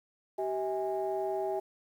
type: tone cluster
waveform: sine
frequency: 385.4 / 644 / 822 Hz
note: G4 / E5 / G#5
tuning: -29 / -41 / -18 cents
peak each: -32 / -34 / -36 dBFS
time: 0.38-1.6 s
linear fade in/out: 10 ms
effects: tanh soft clip ceiling -22 dBFS + 10-bit